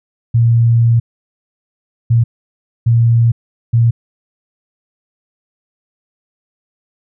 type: tone bursts at uneven times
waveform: sine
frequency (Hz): 116.6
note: A#2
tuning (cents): +1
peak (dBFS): -7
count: 4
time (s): 0.34-1 / 2.1-2.24 / 2.86-3.32 / 3.73-3.91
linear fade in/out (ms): 10
effects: none